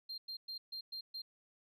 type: tone bursts at uneven times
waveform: sine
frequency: 4186 Hz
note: C8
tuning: in tune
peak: -39 dBFS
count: 6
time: 0.09-0.18 / 0.28-0.37 / 0.48-0.58 / 0.72-0.81 / 0.92-1.01 / 1.14-1.22 s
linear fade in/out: 10 ms
effects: tanh soft clip ceiling -40 dBFS